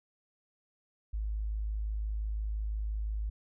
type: tone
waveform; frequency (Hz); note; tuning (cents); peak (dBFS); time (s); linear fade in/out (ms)
sine; 52.9; G#1; +33; -31; 1.13-3.3; 10
effects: none